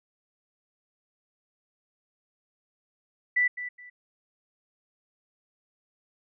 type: tone with echo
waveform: sine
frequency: 1975.5 Hz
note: B6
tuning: in tune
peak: -20 dBFS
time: 3.36-3.48 s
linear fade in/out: 10 ms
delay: 210 ms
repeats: 2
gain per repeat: -12 dB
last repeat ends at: 3.9 s
effects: none